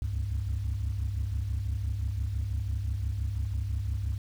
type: tone cluster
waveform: sine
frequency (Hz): 67.8 / 73.7 / 100.6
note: C#2 / D2 / G2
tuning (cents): -38 / +7 / +45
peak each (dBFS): -31 / -34 / -30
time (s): 0.02-4.18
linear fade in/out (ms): 0
effects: tanh soft clip ceiling -23 dBFS + 9-bit